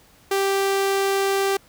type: tone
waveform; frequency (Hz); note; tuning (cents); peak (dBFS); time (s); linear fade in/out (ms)
sawtooth; 392; G4; 0; -15; 0.31-1.57; 5
effects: pink hiss -54 dBFS RMS until 1.68 s